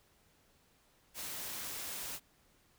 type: noise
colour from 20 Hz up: white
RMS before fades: -42 dBFS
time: 1.14-2.2 s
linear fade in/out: 50 ms
effects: pink hiss -69 dBFS RMS until 2.78 s